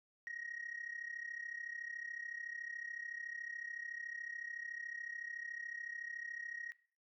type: tone with amplitude modulation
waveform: sine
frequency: 1884 Hz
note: A#6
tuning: 18 cents sharp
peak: -38 dBFS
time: 0.27-6.72 s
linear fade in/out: 0 ms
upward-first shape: sine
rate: 33.8 Hz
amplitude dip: 85%
effects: noise-tail reverb RT60 0.5 s tail -21 dB re dry + tanh soft clip ceiling -37 dBFS